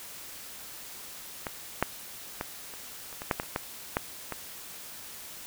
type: clicks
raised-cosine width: 0.5 ms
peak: -17 / -8 / -16 / -29 / -29 / -22 / -9 / -14 / -29 / -13 / -10 / -18 dBFS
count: 12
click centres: 1.468 / 1.826 / 2.411 / 2.738 / 3.128 / 3.219 / 3.312 / 3.399 / 3.433 / 3.561 / 3.969 / 4.323 s
effects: white hiss -44 dBFS RMS until 5.46 s